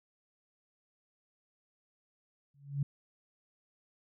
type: tone with exponential growth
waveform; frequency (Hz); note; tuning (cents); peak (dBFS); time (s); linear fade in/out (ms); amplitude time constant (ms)
sine; 141; C#3; +30; -26; 2.54-2.83; 5; 62
effects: none